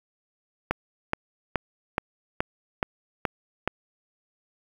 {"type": "click train", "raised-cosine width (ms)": 0.5, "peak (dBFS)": -8, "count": 8, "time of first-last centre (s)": [0.71, 3.676], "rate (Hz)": 2.36, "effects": ["7-bit"]}